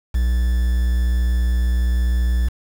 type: tone with quantisation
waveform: triangle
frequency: 60.5 Hz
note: B1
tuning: 35 cents flat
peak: -13 dBFS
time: 0.14-2.49 s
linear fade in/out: 10 ms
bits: 6
effects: none